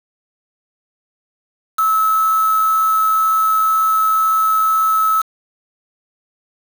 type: tone with quantisation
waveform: sine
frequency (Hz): 1301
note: E6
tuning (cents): -23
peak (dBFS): -12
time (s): 1.78-5.22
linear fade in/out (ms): 10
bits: 4
effects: none